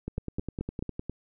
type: two click trains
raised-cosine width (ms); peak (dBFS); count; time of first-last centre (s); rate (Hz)
3; -20 / -19; 11 / 4; 0.08-1.096 / 0.18-0.825; 9.84 / 4.65
effects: none